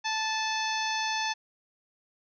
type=harmonic tone with a mistuned harmonic; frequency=877 Hz; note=A5; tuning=6 cents flat; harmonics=1 / 2 / 3 / 4 / 5 / 6 / 7; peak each=-31 / -34 / -36 / -37 / -38 / -39 / -39 dBFS; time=0.04-1.34 s; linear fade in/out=20 ms; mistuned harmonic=3; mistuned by=-19 cents; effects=none